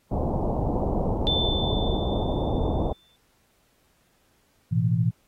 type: low-pass noise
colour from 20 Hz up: pink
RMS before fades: -25 dBFS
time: 0.11-2.93 s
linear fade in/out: 5 ms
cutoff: 890 Hz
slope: 48 dB/octave
type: tone with exponential decay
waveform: sine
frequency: 3537 Hz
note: A7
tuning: 8 cents sharp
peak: -21 dBFS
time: 1.27-3.16 s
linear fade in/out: 0 ms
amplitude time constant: 410 ms
type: chord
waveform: sine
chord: A suspended second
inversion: none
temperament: equal with one note detuned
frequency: 110 / 123.47 / 166.25 Hz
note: A2 / B2 / E3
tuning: 0 / 0 / +15 cents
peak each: -24 dBFS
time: 4.71-5.11 s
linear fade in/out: 20 ms
effects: pink hiss -66 dBFS RMS until 5.27 s + AAC 48 kbps